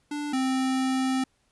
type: tone pair in turn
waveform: square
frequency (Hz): 293.7 / 261.7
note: D4 / C4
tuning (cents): 0 / 0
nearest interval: major second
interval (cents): 200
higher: first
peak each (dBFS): -30 / -24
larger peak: second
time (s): 0.11-0.33 / 0.33-1.24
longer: second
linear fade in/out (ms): 5
effects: pink hiss -69 dBFS RMS until 1.51 s + resampled to 24000 Hz